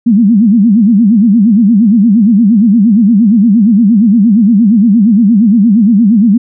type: tone with vibrato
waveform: sine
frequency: 215.6 Hz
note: A3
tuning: 35 cents flat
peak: -3 dBFS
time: 0.06-6.38 s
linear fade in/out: 10 ms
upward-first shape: sine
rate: 8.6 Hz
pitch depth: 210 cents each way
effects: none